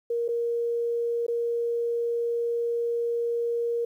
sine tone with dropouts, 469.8 Hz, A#4, 13 cents sharp, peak -24 dBFS, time 0.1-3.85 s, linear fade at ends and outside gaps 5 ms, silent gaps 0.281-0.287 / 1.266-1.281 s, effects 10-bit

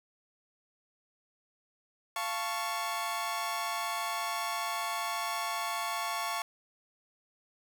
sawtooth chord, F augmented, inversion none, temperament equal with one note detuned, 692.8 / 880 / 1108.7 Hz, F5 / A5 / C#6, -14 / 0 / 0 cents, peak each -34 / -34 / -31 dBFS, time 2.16-6.42 s, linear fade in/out 2 ms, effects 9-bit

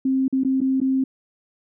sine tone with dropouts, 264.6 Hz, C4, 20 cents sharp, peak -17 dBFS, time 0.05-1.04 s, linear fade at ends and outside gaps 5 ms, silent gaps 0.281-0.326 / 0.436-0.448 / 0.606-0.614 / 0.803-0.814 s, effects none

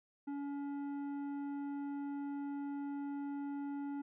sine tone with tanh clipping, 283.3 Hz, C#4, 38 cents sharp, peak -40 dBFS, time 0.27-4.02 s, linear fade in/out 10 ms, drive 10 dB, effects none

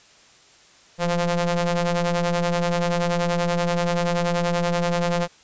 sawtooth ring-modulated tone, 174.61 Hz, F3, in tune, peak -13 dBFS, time 0.98-5.28 s, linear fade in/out 50 ms, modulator 344 Hz, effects white hiss -52 dBFS RMS until 5.43 s + resampled to 16000 Hz

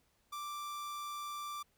45% pulse tone, 1175 Hz, D6, 1 cent sharp, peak -40 dBFS, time 0.32-1.63 s, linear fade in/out 10 ms, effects pink hiss -74 dBFS RMS until 1.77 s

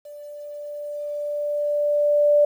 sine tone with level ramp, 587.3 Hz, D5, in tune, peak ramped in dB -37 to -12 dBFS, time 0.05-2.45 s, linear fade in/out 5 ms, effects 9-bit

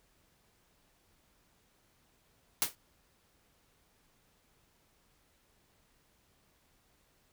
white noise with exponential decay, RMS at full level -25 dBFS, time 2.62-2.75 s, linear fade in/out 0 ms, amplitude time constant 27 ms, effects pink hiss -70 dBFS RMS until 7.32 s

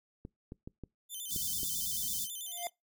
clicks, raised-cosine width 3 ms, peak -30 dBFS, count 6, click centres 0.251 / 0.521 / 0.675 / 0.837 / 1.362 / 1.632 s
5% pulse tone with vibrato, 3302 Hz, G#7, 11 cents flat, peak -32 dBFS, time 1.09-2.7 s, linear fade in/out 50 ms, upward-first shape square, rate 9.1 Hz, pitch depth 120 cents each way
white band-stop noise, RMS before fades -36 dBFS, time 1.28-2.28 s, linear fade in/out 50 ms, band 240 to 4400 Hz, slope 48 dB/octave
square tone with exponential growth, 698.5 Hz, F5, in tune, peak -33 dBFS, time 2.45-2.67 s, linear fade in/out 1 ms, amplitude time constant 47 ms
effects noise-tail reverb RT60 0.2 s tail -25 dB re dry

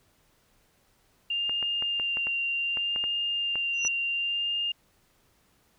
sine tone with vibrato, 2794 Hz, F7, in tune, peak -26 dBFS, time 1.3-4.72 s, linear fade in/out 5 ms, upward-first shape sine, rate 0.67 Hz, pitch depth 15 cents each way
clicks, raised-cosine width 0.5 ms, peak -23 dBFS, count 11, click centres 1.495 / 1.627 / 1.824 / 1.998 / 2.171 / 2.27 / 2.772 / 2.961 / 3.04 / 3.556 / 3.85 s
sine tone with exponential growth, 5920 Hz, F#8, in tune, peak -21 dBFS, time 3.73-3.88 s, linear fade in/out 5 ms, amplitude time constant 32 ms
effects pink hiss -66 dBFS RMS until 5.78 s

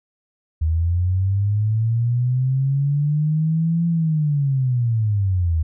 sine linear two-way sweep, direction up then down, 77.7 to 170 to 77.7 Hz, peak -16 dBFS, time 0.61-5.63 s, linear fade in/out 10 ms, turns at 3.87 s, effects none

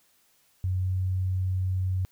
sine tone with pitch glide, 92.5 to 93.09 Hz, F#2 to F#2, 0 to +11 cents, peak -24 dBFS, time 0.64-2.05 s, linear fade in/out 0 ms, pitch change +11 cents, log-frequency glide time 0.81-0.88 s, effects white hiss -65 dBFS RMS until 2.11 s

